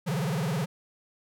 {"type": "tone with vibrato", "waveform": "square", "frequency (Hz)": 157.3, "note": "D#3", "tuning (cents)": 19, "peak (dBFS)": -27, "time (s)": [0.06, 0.66], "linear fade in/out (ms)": 20, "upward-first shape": "sine", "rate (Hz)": 19, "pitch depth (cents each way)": 290, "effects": []}